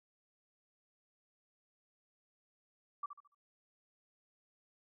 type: tone with echo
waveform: sine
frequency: 1159 Hz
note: D6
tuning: 23 cents flat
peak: -36 dBFS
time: 3.03-3.06 s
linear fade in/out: 5 ms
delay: 72 ms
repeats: 4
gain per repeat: -9 dB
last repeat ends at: 3.348 s
effects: none